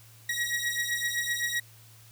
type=beating tone pair; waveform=sawtooth; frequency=1900 / 1907.8 Hz; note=A#6 / A#6; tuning=+33 / +40 cents; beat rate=7.8 Hz; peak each=-28 / -27 dBFS; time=0.29-1.6 s; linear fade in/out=5 ms; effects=added 112 Hz sine -53 dBFS peak until 2.11 s + white hiss -56 dBFS RMS until 2.11 s